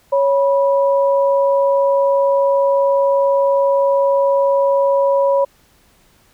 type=tone pair together; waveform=sine; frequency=554.4 / 977 Hz; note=C#5 / B5; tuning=0 / -19 cents; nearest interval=minor seventh; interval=981 cents; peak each=-12 / -19 dBFS; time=0.12-5.45 s; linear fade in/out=10 ms; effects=pink hiss -54 dBFS RMS until 6.33 s